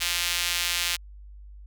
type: tone with high-pass filter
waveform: sawtooth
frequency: 174.61 Hz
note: F3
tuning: in tune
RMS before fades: -27 dBFS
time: 0-0.97 s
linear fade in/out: 20 ms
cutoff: 2800 Hz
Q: 1.1
effects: added 50 Hz sine -42 dBFS peak until 1.66 s